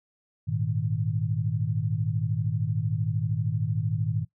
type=chord; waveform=sine; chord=Ab suspended second; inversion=none; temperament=just; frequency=103.83 / 116.8 / 155.74 Hz; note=Ab2 / Bb2 / Eb3; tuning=0 / +4 / +2 cents; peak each=-29 dBFS; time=0.47-4.25 s; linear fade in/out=20 ms; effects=noise-tail reverb RT60 0.1 s tail -17 dB re dry